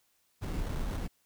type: noise with sample-and-hold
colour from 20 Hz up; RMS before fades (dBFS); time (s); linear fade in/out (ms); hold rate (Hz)
brown; -34; 0.41-1.08; 20; 2450
effects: white hiss -72 dBFS RMS until 1.25 s